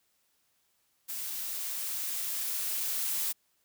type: noise with level ramp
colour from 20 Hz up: blue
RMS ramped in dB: -37 to -31 dBFS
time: 1.08-3.33 s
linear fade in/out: 20 ms
effects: white hiss -73 dBFS RMS until 3.64 s